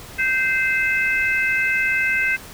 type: harmonic tone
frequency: 519 Hz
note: C5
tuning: 14 cents flat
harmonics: 3 / 4 / 5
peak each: -21 / -21 / -23 dBFS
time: 0.18-2.37 s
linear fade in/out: 20 ms
effects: pink hiss -39 dBFS RMS until 2.53 s